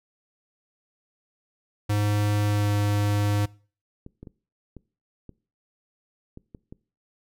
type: tone with pitch glide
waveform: square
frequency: 103.83 to 102.99 Hz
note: G#2 to G#2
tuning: 0 to -14 cents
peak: -22 dBFS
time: 1.89-3.46 s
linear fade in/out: 10 ms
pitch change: -14 cents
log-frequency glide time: 2.48-2.7 s
type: clicks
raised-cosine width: 3 ms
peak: -28 dBFS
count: 8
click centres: 4.064 / 4.23 / 4.272 / 4.767 / 5.293 / 6.374 / 6.548 / 6.725 s
effects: noise-tail reverb RT60 0.4 s tail -22 dB re dry